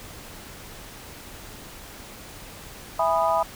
sine chord, E major seventh, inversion none, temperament just, 659.3 / 824.1 / 988.9 / 1236.1 Hz, E5 / G#5 / B5 / D#6, 0 / -14 / +2 / -12 cents, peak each -23 / -26 / -24 / -27 dBFS, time 2.99-3.43 s, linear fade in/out 5 ms, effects pink hiss -42 dBFS RMS until 3.55 s

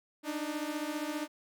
sawtooth beating tone pair, 293.7 / 308.7 Hz, D4 / D#4, 0 / -14 cents, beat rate 15 Hz, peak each -33 / -33 dBFS, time 0.23-1.28 s, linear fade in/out 50 ms, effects none

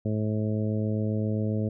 harmonic tone, 107.5 Hz, A2, 40 cents flat, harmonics 1 / 2 / 3 / 4 / 5 / 6, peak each -27 / -29 / -36 / -36 / -37 / -42 dBFS, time 0.05-1.69 s, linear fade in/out 5 ms, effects none

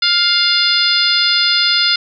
harmonic tone, 703 Hz, F5, 11 cents sharp, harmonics 2 / 3 / 4 / 5 / 6 / 7, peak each -19 / -22 / -21 / -17 / -17 / -16 dBFS, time 0.02-1.96 s, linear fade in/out 5 ms, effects none

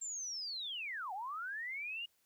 sine linear two-way sweep, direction down then up, 7459 to 722 to 2889 Hz, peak -39 dBFS, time 0.01-2.06 s, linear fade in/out 10 ms, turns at 1.13 s, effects white hiss -75 dBFS RMS until 2.25 s

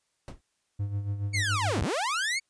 brown noise with exponential decay, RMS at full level -30 dBFS, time 0.28-0.41 s, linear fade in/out 0 ms, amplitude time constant 28 ms
triangle tone with tremolo, 101.1 Hz, G#2, 46 cents flat, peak -24 dBFS, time 0.79-1.83 s, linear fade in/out 10 ms, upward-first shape sine, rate 7.1 Hz, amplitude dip 60%
sawtooth linear two-way sweep, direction down then up, 2265 to 42.07 to 2265 Hz, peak -23 dBFS, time 1.33-2.4 s, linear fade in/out 20 ms, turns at 1.82 s
effects white hiss -75 dBFS RMS until 2.49 s + resampled to 22050 Hz

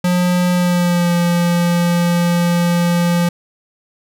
square tone with pitch glide, 178.6 to 173.22 Hz, F3 to F3, +39 to -14 cents, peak -13 dBFS, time 0.04-3.29 s, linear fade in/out 5 ms, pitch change -53 cents, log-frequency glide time 0.53-1.13 s, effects none

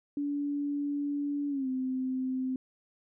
sine tone with pitch glide, 287.4 to 259 Hz, D4 to C4, -37 to -17 cents, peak -29 dBFS, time 0.17-2.56 s, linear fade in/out 2 ms, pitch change -180 cents, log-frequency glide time 1.49-1.68 s, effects none

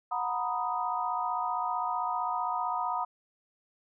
sine chord, B major seventh, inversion second, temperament equal with one note detuned, 729.8 / 932.3 / 987.8 / 1244.5 Hz, F#5 / A#5 / B5 / D#6, -24 / 0 / 0 / 0 cents, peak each -34 dBFS, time 0.11-3.05 s, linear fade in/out 10 ms, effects none

